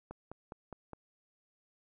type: click train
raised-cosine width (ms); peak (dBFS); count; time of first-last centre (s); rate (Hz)
1; -30; 5; 0.11-0.933; 4.86
effects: none